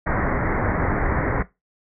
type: low-pass noise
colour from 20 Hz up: pink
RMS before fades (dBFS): -22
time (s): 0.06-1.43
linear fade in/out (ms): 10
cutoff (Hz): 2100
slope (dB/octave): 96
effects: noise-tail reverb RT60 0.2 s tail -17 dB re dry